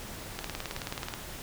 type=click train; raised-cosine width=0.2 ms; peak=-17 dBFS; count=15; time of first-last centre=0.39-1.139 s; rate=18.7 Hz; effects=pink hiss -42 dBFS RMS until 1.42 s